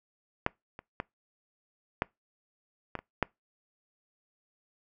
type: clicks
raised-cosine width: 0.5 ms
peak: -10 / -27 / -17 / -11 / -18 / -26 / -10 dBFS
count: 7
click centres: 0.464 / 0.791 / 1.001 / 2.021 / 2.953 / 2.99 / 3.227 s
effects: noise-tail reverb RT60 0.2 s tail -25 dB re dry